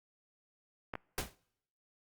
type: clicks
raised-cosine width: 0.5 ms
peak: -23 dBFS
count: 2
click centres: 0.938 / 0.954 s
type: noise with exponential decay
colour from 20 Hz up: pink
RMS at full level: -31 dBFS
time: 1.18-1.35 s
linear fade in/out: 1 ms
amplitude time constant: 36 ms
effects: noise-tail reverb RT60 0.8 s tail -26 dB re dry + Opus 48 kbps